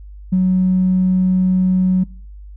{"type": "tone with tanh clipping", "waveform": "triangle", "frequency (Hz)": 185, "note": "F#3", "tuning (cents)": 0, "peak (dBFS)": -11, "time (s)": [0.32, 2.04], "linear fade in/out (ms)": 10, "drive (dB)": 4, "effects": ["noise-tail reverb RT60 0.5 s tail -25 dB re dry", "added 50 Hz sine -33 dBFS peak until 2.56 s"]}